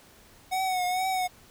square tone with vibrato, 740 Hz, F#5, in tune, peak -26 dBFS, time 0.51-1.28 s, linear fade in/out 20 ms, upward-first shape triangle, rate 2.2 Hz, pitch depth 55 cents each way, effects pink hiss -55 dBFS RMS until 1.5 s

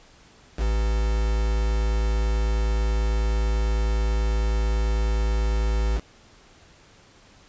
triangle tone with quantisation, 54.6 Hz, A1, 13 cents flat, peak -18 dBFS, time 0.57-6.01 s, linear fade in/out 50 ms, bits 5, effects pink hiss -53 dBFS RMS until 7.48 s + resampled to 16000 Hz

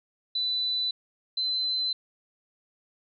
sine tone pair in turn, 3990 / 4053 Hz, B7 / B7, +17 / +44 cents, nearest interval unison, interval 27 cents, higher second, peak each -25 / -25 dBFS, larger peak neither, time 0.35-0.91 / 1.37-1.93 s, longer neither, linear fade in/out 5 ms, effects none

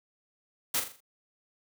white noise with echo, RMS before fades -28 dBFS, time 0.74-0.8 s, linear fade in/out 5 ms, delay 41 ms, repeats 5, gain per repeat -7 dB, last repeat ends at 1.005 s, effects none

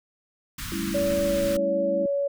pink band-stop noise, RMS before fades -34 dBFS, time 0.58-1.57 s, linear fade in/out 5 ms, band 260 to 1100 Hz, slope 48 dB/octave
sine chord, A dominant seventh, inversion third, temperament equal, 196 / 220 / 277.2 / 329.6 Hz, G3 / A3 / C#4 / E4, 0 / 0 / 0 / 0 cents, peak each -32 / -36 / -34 / -31 dBFS, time 0.72-2.06 s, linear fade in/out 2 ms
sine tone with pitch glide, 570 to 563.1 Hz, C#5 to C#5, +48 to +27 cents, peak -22 dBFS, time 0.94-2.28 s, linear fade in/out 10 ms, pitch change -21 cents, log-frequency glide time 1.24-1.41 s
effects none

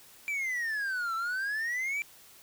triangle exponential two-way sweep, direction down then up, 2358 to 1318.5 to 2358 Hz, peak -28 dBFS, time 0.28-2.02 s, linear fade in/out 0 ms, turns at 1.15 s, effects white hiss -55 dBFS RMS until 2.42 s

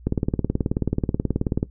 click train, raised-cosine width 3 ms, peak -8 dBFS, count 30, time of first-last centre 0.07-1.629 s, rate 18.6 Hz, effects noise-tail reverb RT60 0.1 s tail -18 dB re dry + added 60 Hz sine -42 dBFS peak until 1.7 s

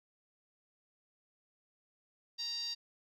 10% pulse tone with band-pass filter, 932.3 Hz, A#5, in tune, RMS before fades -39 dBFS, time 2.38-2.75 s, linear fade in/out 20 ms, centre 4700 Hz, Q 6.6, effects none

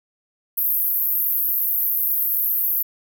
pink band-pass noise, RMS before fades -21 dBFS, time 0.57-2.83 s, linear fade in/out 10 ms, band 12000 to 16000 Hz, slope 96 dB/octave, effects none

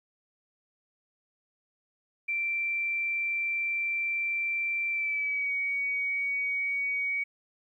sine tone with pitch glide, 2349 to 2251 Hz, D7 to C#7, 0 to +26 cents, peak -27 dBFS, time 2.28-7.24 s, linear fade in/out 10 ms, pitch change -74 cents, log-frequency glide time 4.9-5.52 s, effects 11-bit

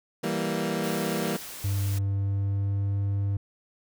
20% pulse chord, E diminished, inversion none, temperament equal, 164.81 / 196 / 233.1 Hz, E3 / G3 / Bb3, 0 / 0 / 0 cents, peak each -26 dBFS, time 0.23-1.37 s, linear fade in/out 10 ms
white noise, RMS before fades -40 dBFS, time 0.83-1.99 s, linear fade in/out 10 ms
triangle tone with pitch glide, 98.6 to 99.75 Hz, G2 to G2, +11 to +31 cents, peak -22 dBFS, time 1.64-3.37 s, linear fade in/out 5 ms, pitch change +20 cents, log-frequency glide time 1.9-3.01 s
effects none

